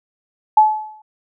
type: tone with exponential decay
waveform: sine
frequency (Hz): 860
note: A5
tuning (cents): -40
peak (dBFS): -4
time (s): 0.57-1.02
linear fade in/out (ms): 5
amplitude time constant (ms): 96
effects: none